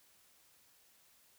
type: silence
effects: white hiss -67 dBFS RMS until 1.38 s